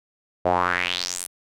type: tone with band-pass filter sweep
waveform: sawtooth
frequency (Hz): 89.3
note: F2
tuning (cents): +39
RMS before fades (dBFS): -24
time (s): 0.45-1.27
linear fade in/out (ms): 10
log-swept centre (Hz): 600 to 11000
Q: 3.8
effects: none